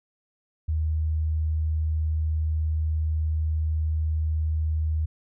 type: tone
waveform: sine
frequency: 78.3 Hz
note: D#2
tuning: 11 cents sharp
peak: -22 dBFS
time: 0.68-5.06 s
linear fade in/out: 10 ms
effects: none